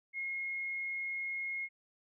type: tone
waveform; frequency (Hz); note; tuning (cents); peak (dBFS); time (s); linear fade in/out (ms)
sine; 2155; C#7; -49; -35; 0.13-1.69; 50
effects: none